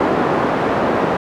pink band-pass noise, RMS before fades -17 dBFS, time 0-1.17 s, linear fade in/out 5 ms, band 240 to 1100 Hz, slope 12 dB/octave, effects none

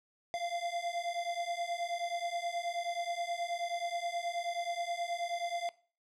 square beating tone pair, 686 / 695.4 Hz, F5 / F5, -31 / -8 cents, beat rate 9.4 Hz, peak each -39 / -37 dBFS, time 0.34-5.69 s, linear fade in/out 0 ms, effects noise-tail reverb RT60 0.4 s tail -19 dB re dry + low-pass 7000 Hz 12 dB/octave

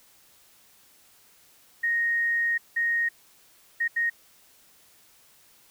sine tone bursts at uneven times, 1864.7 Hz, A#6, in tune, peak -22 dBFS, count 4, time 1.83-2.58 / 2.76-3.09 / 3.8-3.88 / 3.96-4.1 s, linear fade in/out 10 ms, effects white hiss -58 dBFS RMS until 5.7 s

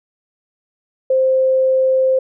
sine tone, 523.3 Hz, C5, in tune, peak -11 dBFS, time 1.1-2.19 s, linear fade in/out 5 ms, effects none

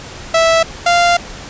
sawtooth tone pair in turn, 657 / 694.8 Hz, E5 / F5, -6 / -9 cents, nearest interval minor second, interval 97 cents, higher second, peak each -5 dBFS, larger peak neither, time 0.34-0.63 / 0.86-1.17 s, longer second, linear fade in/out 5 ms, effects pink hiss -31 dBFS RMS until 1.49 s + resampled to 16000 Hz

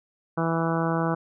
harmonic tone, 164.81 Hz, E3, in tune, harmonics 1 / 2 / 3 / 4 / 5 / 6 / 7 / 8 / 9, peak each -26 / -29 / -31 / -32 / -33 / -34 / -34 / -35 / -36 dBFS, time 0.37-1.15 s, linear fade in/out 10 ms, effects none

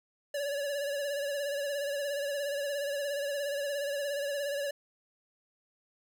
square tone with vibrato, 569 Hz, C#5, 45 cents sharp, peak -32 dBFS, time 0.34-4.71 s, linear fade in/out 5 ms, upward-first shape sine, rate 17 Hz, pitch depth 49 cents each way, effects none

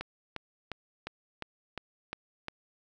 click train, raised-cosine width 0.3 ms, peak -20 dBFS, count 8, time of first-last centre 0.01-2.483 s, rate 2.83 Hz, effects none

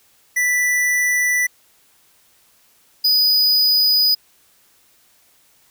square tone pair in turn, 1975.5 / 4966 Hz, B6 / D#8, 0 / -4 cents, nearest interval octave + major third, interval 1596 cents, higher second, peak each -16 / -13 dBFS, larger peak second, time 0.36-1.47 / 3.04-4.15 s, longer neither, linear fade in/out 10 ms, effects white hiss -56 dBFS RMS until 5.7 s

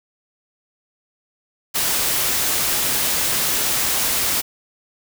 white noise, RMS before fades -20 dBFS, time 1.74-4.42 s, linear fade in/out 20 ms, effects none

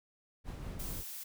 brown noise with tremolo, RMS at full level -40 dBFS, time 0.44-1.04 s, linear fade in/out 50 ms, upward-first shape triangle, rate 5.1 Hz, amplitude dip 35%
blue noise, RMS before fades -44 dBFS, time 0.79-1.24 s, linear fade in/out 10 ms
effects none

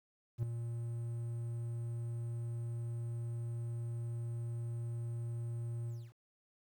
triangle tone with ADSR envelope, 117.2 Hz, A#2, 10 cents sharp, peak -27 dBFS, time 0.38-6.13 s, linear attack 49 ms, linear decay 4 ms, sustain -8 dB, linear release 250 ms, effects 11-bit

